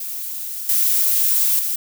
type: noise with level steps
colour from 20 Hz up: violet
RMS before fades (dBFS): -28 / -17 / -22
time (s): 0-1.76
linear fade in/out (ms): 5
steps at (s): 0.69 / 1.59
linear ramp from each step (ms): 2
effects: none